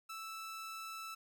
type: tone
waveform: sawtooth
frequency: 1318.5 Hz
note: E6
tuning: in tune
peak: -40 dBFS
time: 0.09-1.15 s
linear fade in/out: 10 ms
effects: none